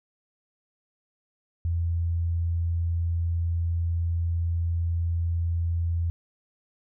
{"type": "tone", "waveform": "sine", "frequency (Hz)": 84.5, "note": "E2", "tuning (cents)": 43, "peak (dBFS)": -23, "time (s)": [1.65, 6.1], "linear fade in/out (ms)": 0, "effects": []}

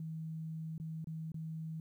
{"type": "tone with dropouts", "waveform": "sine", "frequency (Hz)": 160, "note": "D#3", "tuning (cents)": 49, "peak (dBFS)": -39, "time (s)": [0, 1.8], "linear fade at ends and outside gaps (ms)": 2, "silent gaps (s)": [[0.78, 0.799], [1.044, 1.071], [1.319, 1.343]], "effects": ["12-bit"]}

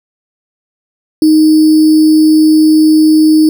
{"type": "tone with sample-and-hold", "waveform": "sine", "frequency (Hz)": 311.1, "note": "D#4", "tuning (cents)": 0, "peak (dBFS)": -3, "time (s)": [1.22, 3.49], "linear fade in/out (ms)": 2, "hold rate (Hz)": 4900, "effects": []}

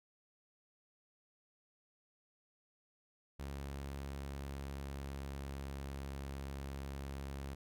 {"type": "tone with pitch glide", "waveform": "sawtooth", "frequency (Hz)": [69.3, 68.7], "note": ["C#2", "C#2"], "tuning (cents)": [0, -15], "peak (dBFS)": -38, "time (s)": [3.39, 7.55], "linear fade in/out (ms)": 10, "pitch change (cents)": -15, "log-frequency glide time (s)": [3.97, 6.02], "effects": []}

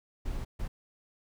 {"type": "noise bursts at uneven times", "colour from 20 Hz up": "brown", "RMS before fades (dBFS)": -34, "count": 2, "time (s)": [[0.25, 0.45], [0.59, 0.68]], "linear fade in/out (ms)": 10, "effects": []}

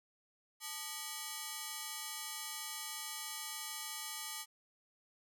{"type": "ring-modulated tone", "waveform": "5% pulse", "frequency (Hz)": 1046.5, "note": "C6", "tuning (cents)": 0, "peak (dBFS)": -26, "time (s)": [0.6, 4.46], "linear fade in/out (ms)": 50, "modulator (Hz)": 173, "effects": []}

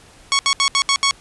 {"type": "tone bursts at uneven times", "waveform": "10% pulse", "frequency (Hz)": 1108.7, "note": "C#6", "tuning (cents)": 0, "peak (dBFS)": -5, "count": 6, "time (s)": [[0.32, 0.39], [0.46, 0.53], [0.6, 0.68], [0.75, 0.82], [0.89, 0.96], [1.03, 1.11]], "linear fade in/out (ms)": 0, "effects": ["pink hiss -47 dBFS RMS until 1.2 s", "resampled to 24000 Hz"]}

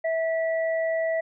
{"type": "tone pair together", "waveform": "sine", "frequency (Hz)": [652, 1955.1], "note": ["E5", "B6"], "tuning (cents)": [-19, -18], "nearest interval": "octave + perfect fifth", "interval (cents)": 1901, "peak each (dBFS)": [-23, -32], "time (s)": [0.04, 1.21], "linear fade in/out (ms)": 10, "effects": []}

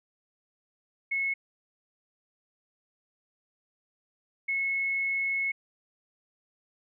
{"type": "tone bursts at uneven times", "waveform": "sine", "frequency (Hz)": 2187, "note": "C#7", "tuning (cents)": -24, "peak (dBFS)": -26, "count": 2, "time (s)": [[1.11, 1.34], [4.48, 5.52]], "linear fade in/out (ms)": 10, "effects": []}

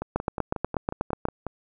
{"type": "two click trains", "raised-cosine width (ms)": 1, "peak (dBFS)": [-10, -16], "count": [10, 9], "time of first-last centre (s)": [[0.16, 1.254], [0.02, 1.467]], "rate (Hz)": [8.23, 5.53], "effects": []}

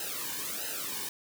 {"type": "noise with flanger", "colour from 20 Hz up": "white", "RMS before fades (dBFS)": -36, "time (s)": [0, 1.09], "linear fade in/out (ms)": 2, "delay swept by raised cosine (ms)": [0.87, 1.54], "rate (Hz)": 1.5, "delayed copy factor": -1, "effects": []}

